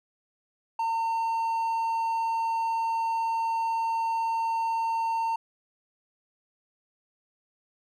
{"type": "tone", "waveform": "triangle", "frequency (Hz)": 909, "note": "A#5", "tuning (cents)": -44, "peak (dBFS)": -23, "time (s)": [0.79, 5.36], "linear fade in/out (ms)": 5, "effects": []}